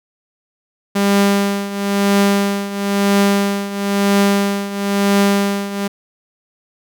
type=tone with tremolo; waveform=sawtooth; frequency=200 Hz; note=G3; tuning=35 cents sharp; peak=-6 dBFS; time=0.95-5.88 s; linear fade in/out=10 ms; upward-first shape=triangle; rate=1 Hz; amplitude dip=80%; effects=none